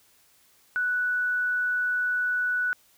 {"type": "tone", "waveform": "sine", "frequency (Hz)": 1480, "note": "F#6", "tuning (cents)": 0, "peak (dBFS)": -23, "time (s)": [0.76, 2.73], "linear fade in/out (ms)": 0, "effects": ["white hiss -61 dBFS RMS until 2.97 s"]}